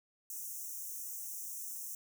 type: high-pass noise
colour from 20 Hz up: white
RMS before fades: -43 dBFS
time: 0.3-1.95 s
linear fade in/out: 2 ms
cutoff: 5700 Hz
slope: 96 dB/octave
effects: none